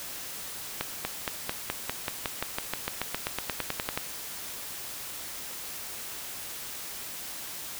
accelerating click train, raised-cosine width 0.3 ms, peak -12 dBFS, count 22, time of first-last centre 0.81-3.975 s, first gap 240 ms, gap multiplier 0.95, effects white hiss -39 dBFS RMS until 7.79 s

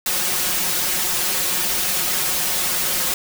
white noise with comb filter, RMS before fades -21 dBFS, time 0.06-3.14 s, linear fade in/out 2 ms, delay 5.5 ms, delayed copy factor +1, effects none

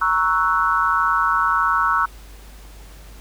sine chord, F# dominant seventh, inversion first, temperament equal with one note detuned, 937.2 / 1108.7 / 1318.5 / 1480 Hz, A#5 / C#6 / E6 / F#6, +9 / 0 / 0 / 0 cents, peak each -24 / -21 / -19 / -22 dBFS, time 0.01-2.06 s, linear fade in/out 10 ms, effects added 50 Hz sine -39 dBFS peak until 3.2 s + pink hiss -47 dBFS RMS until 3.2 s

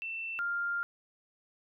sine tone pair in turn, 2678 / 1398.7 Hz, E7 / F6, +27 / +2 cents, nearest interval major seventh, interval 1125 cents, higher first, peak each -35 / -30 dBFS, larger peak second, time 0.02-0.39 / 0.39-0.83 s, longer second, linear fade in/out 0 ms, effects none

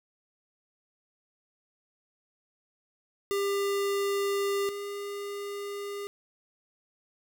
square tone pair in turn, 399.3 / 404.4 Hz, G4 / G#4, +32 / -46 cents, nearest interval unison, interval 22 cents, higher second, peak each -27 / -35 dBFS, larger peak first, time 3.31-4.69 / 4.69-6.07 s, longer neither, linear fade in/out 0 ms, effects none

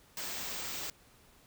white band-stop noise, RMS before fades -39 dBFS, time 0.17-0.9 s, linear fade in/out 2 ms, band 8600 to 14000 Hz, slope 96 dB/octave, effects pink hiss -62 dBFS RMS until 1.46 s

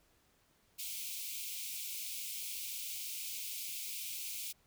white high-pass noise, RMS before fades -42 dBFS, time 0.78-4.53 s, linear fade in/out 20 ms, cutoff 2200 Hz, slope 96 dB/octave, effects pink hiss -71 dBFS RMS until 4.66 s

